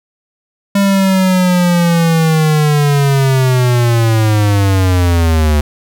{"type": "linear sweep", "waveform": "square", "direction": "down", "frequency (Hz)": [200.1, 73.42], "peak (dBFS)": -9, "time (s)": [0.75, 5.61], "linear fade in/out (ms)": 5, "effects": []}